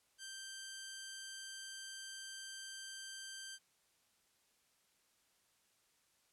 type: tone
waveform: 10% pulse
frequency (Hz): 1568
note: G6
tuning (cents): 0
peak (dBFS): -38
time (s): 0.18-3.59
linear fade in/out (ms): 50
effects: white hiss -75 dBFS RMS until 6.32 s + low-pass 11000 Hz 12 dB/octave